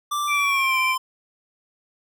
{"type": "tone with pitch glide", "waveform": "square", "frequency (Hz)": [1174.7, 1034.5], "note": ["D6", "C6"], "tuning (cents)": [0, -20], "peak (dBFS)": -23, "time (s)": [0.11, 0.98], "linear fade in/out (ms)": 10, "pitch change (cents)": -220, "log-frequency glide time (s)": [0.29, 0.79]}
{"type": "tone with vibrato", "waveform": "sine", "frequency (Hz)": 2349, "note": "D7", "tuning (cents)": 0, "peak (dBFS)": -20, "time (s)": [0.27, 0.96], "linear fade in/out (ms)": 50, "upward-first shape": "triangle", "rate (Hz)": 15, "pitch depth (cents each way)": 15}
{"effects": []}